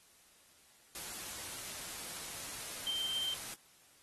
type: tone in noise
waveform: sine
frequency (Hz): 3136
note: G7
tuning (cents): 0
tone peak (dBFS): -34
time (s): 2.87-3.34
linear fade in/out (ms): 0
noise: white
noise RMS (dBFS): -44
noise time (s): 0.95-3.54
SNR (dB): +7
effects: white hiss -64 dBFS RMS until 4.02 s + AAC 32 kbps